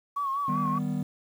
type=tone with vibrato; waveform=sine; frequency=1111 Hz; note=C#6; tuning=4 cents sharp; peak=-26 dBFS; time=0.16-0.79 s; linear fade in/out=10 ms; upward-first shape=sine; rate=5.1 Hz; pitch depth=61 cents each way
type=chord; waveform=triangle; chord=Eb augmented; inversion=none; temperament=equal; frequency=155.56 / 196 / 246.9 Hz; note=Eb3 / G3 / B3; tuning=0 / 0 / 0 cents; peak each=-29 dBFS; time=0.48-1.03 s; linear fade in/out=5 ms
effects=tanh soft clip ceiling -17 dBFS + 9-bit